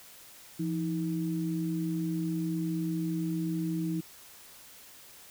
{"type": "tone pair together", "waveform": "sine", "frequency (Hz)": [169.9, 318.5], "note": ["F3", "D#4"], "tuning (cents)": [-47, 41], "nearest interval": "major seventh", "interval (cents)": 1088, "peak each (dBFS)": [-31, -32], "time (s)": [0.59, 4.01], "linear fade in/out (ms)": 10, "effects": ["white hiss -52 dBFS RMS until 5.3 s"]}